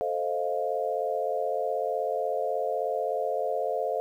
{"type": "chord", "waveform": "sine", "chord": "F dominant seventh", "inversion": "first", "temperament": "equal", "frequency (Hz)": [440, 523.3, 622.3, 698.5], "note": ["A4", "C5", "Eb5", "F5"], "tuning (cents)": [0, 0, 0, 0], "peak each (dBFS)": [-32, -31, -32, -31], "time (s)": [0.01, 4], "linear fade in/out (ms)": 0, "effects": ["10-bit"]}